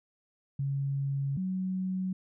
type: tone pair in turn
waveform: sine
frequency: 138.5 / 186.73 Hz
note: C#3 / F#3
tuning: -1 / +16 cents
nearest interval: perfect fourth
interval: 517 cents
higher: second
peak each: -28 / -29 dBFS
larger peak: first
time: 0.59-1.37 / 1.37-2.13 s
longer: first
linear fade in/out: 5 ms
effects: none